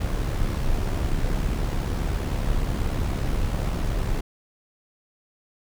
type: noise with amplitude modulation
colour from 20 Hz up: brown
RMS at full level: -22 dBFS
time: 0-4.21 s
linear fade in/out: 10 ms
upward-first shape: sine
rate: 70 Hz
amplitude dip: 50%
effects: none